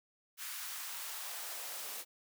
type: noise with high-pass filter sweep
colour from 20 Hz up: white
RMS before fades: -43 dBFS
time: 0.37-2.05 s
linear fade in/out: 50 ms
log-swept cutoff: 1500 to 420 Hz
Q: 1.3
effects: none